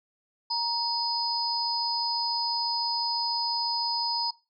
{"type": "tone cluster", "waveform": "sine", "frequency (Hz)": [935, 4381, 4997], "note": ["A#5", "C#8", "D#8"], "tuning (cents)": [5, -21, 7], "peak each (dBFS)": [-30, -35, -28], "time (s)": [0.5, 4.31], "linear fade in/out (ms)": 10, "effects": ["noise-tail reverb RT60 0.3 s tail -21 dB re dry"]}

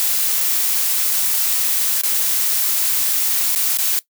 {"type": "noise with dropouts", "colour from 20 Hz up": "blue", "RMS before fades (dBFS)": -18, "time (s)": [0, 3.99], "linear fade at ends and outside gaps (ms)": 0, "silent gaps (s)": [[2.013, 2.035], [3.55, 3.559], [3.772, 3.786]], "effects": ["noise-tail reverb RT60 0.1 s tail -18 dB re dry"]}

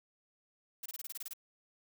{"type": "noise bursts", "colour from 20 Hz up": "blue", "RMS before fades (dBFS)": -42, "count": 10, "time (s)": [0.83, 1.335], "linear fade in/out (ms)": 5, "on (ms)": 28, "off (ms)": 25, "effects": []}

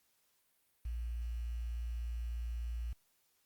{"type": "tone with quantisation", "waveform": "sine", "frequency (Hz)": 58.27, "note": "A#1", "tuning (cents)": 0, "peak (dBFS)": -36, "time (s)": [0.85, 2.93], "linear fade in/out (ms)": 5, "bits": 10, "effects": ["white hiss -75 dBFS RMS until 3.45 s", "Opus 48 kbps"]}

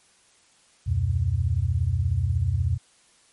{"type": "tone cluster", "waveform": "sine", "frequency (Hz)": [73.9, 90.5, 123], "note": ["D2", "F#2", "B2"], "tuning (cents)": [11, -38, -7], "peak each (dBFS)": [-27, -23, -26], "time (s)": [0.86, 2.78], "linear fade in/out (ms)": 20, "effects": ["white hiss -59 dBFS RMS until 3.32 s", "MP3 48 kbps"]}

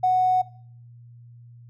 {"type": "tone with tanh clipping", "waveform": "triangle", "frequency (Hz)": 739, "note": "F#5", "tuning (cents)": -2, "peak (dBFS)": -16, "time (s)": [0.03, 0.42], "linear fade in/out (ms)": 10, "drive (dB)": 2, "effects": ["noise-tail reverb RT60 0.6 s tail -21 dB re dry", "added 119 Hz sine -44 dBFS peak until 1.69 s"]}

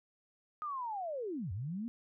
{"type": "linear two-way sweep", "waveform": "sine", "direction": "down then up", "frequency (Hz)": [1250, 83.6, 243.1], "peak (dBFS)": -36, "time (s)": [0.62, 1.88], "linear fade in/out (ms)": 0, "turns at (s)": 1.52, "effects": []}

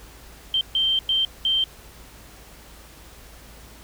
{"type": "tone bursts at uneven times", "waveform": "sine", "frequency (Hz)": 3136, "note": "G7", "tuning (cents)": 0, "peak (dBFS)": -18, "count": 4, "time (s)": [[0.54, 0.61], [0.75, 0.99], [1.09, 1.25], [1.45, 1.64]], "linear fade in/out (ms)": 2, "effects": ["added 55 Hz sine -47 dBFS peak until 3.83 s", "pink hiss -47 dBFS RMS until 3.83 s"]}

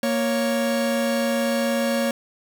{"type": "tone pair together", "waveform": "45% pulse", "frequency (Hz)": [233.4, 554], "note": ["A#3", "C#5"], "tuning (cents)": [2, -1], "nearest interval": "octave + minor third", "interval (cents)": 1497, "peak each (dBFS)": -23, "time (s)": [0.03, 2.11], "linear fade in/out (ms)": 2, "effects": ["9-bit"]}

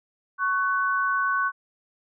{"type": "tone pair together", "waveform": "sine", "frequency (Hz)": [1108.7, 1501.5], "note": ["C#6", "F#6"], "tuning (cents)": [0, 25], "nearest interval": "perfect fourth", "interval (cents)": 525, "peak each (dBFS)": -24, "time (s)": [0.38, 1.52], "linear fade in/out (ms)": 50, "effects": []}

